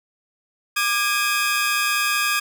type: tone cluster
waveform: sawtooth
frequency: 1194 / 1639 / 2519 Hz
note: D6 / G#6 / D#7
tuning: +28 / -23 / +21 cents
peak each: -20 dBFS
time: 0.76-2.4 s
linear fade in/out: 10 ms
effects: none